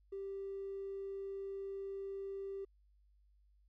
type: tone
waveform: triangle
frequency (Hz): 392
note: G4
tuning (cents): 0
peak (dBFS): -37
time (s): 0.12-2.65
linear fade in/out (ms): 10
effects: tanh soft clip ceiling -38 dBFS + added 50 Hz sine -66 dBFS peak until 3.68 s